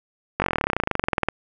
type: slowing click train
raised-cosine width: 0.5 ms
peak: -5 dBFS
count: 27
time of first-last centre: 0.4-1.286 s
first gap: 20 ms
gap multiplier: 1.04
effects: none